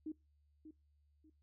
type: tone with echo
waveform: sine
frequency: 311.1 Hz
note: D#4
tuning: in tune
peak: -40 dBFS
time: 0.06-0.12 s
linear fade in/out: 5 ms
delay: 590 ms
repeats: 2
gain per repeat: -11 dB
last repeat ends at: 1.3 s
effects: noise-tail reverb RT60 0.2 s tail -22 dB re dry + added 73 Hz sine -70 dBFS peak until 1.42 s